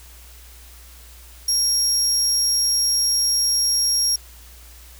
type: tone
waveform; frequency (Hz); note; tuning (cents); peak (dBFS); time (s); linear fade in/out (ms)
30% pulse; 5590; F8; +1; -13; 1.48-4.16; 5
effects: added 60 Hz sine -43 dBFS peak until 4.99 s + white hiss -47 dBFS RMS until 4.99 s